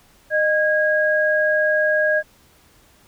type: tone pair together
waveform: sine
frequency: 614.3 / 1640 Hz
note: D#5 / G#6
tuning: -22 / -22 cents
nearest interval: octave + perfect fourth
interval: 1700 cents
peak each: -18 dBFS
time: 0.3-2.23 s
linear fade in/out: 50 ms
effects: pink hiss -54 dBFS RMS until 3.07 s